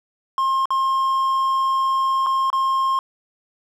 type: tone with dropouts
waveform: triangle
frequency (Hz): 1066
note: C6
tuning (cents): +32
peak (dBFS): -15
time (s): 0.38-2.99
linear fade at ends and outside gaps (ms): 1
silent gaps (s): 0.656-0.705 / 2.263-2.267 / 2.502-2.529
effects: none